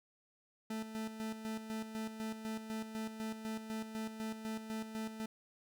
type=tone with tremolo; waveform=40% pulse; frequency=220 Hz; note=A3; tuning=in tune; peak=-37 dBFS; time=0.7-5.26 s; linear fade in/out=5 ms; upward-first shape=square; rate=4 Hz; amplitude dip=60%; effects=none